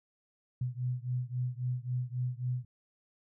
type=beating tone pair; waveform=sine; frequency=123.47 / 127.17 Hz; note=B2 / C3; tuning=0 / -49 cents; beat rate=3.7 Hz; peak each=-34 / -35 dBFS; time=0.61-2.65 s; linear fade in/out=5 ms; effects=none